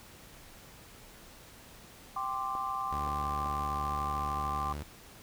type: chord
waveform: sine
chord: G suspended fourth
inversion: none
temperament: just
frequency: 784 / 1045.3 / 1176 Hz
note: G5 / C6 / D6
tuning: 0 / -2 / +2 cents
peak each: -38 / -36 / -35 dBFS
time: 2.16-4.73 s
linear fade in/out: 5 ms
type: clicks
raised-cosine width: 1 ms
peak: -29 dBFS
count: 3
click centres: 2.552 / 3.072 / 3.461 s
type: tone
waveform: sawtooth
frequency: 73.4 Hz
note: D2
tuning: in tune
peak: -33 dBFS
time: 2.92-4.83 s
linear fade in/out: 0 ms
effects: pink hiss -53 dBFS RMS until 5.22 s